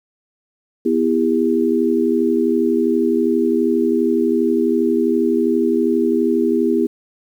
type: chord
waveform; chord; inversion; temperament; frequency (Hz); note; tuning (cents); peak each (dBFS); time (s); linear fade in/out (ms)
sine; E minor; second; equal with one note detuned; 246.9 / 329.6 / 401.9; B3 / E4 / G4; 0 / 0 / +43; -18; 0.85-6.87; 10
effects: 8-bit